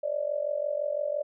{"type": "tone with amplitude modulation", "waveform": "sine", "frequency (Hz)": 587.3, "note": "D5", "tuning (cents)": 0, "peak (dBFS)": -23, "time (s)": [0.03, 1.23], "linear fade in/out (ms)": 10, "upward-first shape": "sine", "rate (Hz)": 45.9, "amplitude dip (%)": 85, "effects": []}